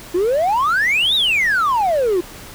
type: exponential two-way sweep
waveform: triangle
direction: up then down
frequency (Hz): 336.4 to 3884 to 336.4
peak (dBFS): -11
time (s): 0.14-2.21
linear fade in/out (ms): 10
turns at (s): 1.15
effects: tanh soft clip ceiling -9 dBFS + pink hiss -37 dBFS RMS until 2.54 s